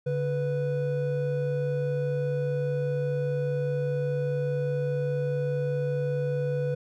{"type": "tone pair together", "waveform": "triangle", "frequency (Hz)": [142.99, 493.9], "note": ["D3", "B4"], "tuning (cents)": [-46, 0], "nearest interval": "octave + major sixth", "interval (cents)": 2146, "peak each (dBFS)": -26, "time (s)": [0.06, 6.75], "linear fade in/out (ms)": 10, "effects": []}